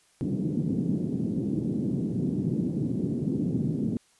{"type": "band-pass noise", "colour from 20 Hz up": "pink", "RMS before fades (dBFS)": -28, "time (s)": [0.21, 3.97], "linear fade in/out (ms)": 0, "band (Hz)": [140, 300], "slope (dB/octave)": 24, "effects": ["white hiss -63 dBFS RMS until 4.19 s", "resampled to 24000 Hz"]}